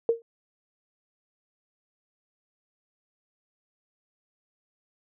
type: tone with exponential decay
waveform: sine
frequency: 461.6 Hz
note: A#4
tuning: 17 cents flat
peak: -15 dBFS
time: 0.09-0.22 s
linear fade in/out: 1 ms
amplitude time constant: 28 ms
effects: none